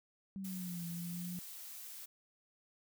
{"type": "exponential two-way sweep", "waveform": "sine", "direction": "down then up", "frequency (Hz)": [196, 169.6, 179.3], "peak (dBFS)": -40, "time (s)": [0.36, 1.39], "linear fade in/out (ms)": 0, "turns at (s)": 0.85}
{"type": "noise", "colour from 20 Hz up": "blue", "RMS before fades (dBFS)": -49, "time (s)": [0.44, 2.06], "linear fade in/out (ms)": 10}
{"effects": []}